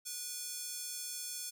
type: tone with high-pass filter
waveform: square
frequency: 487.3 Hz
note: B4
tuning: 23 cents flat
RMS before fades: -42 dBFS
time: 0.05-1.51 s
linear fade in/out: 20 ms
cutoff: 6300 Hz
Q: 1.1
effects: none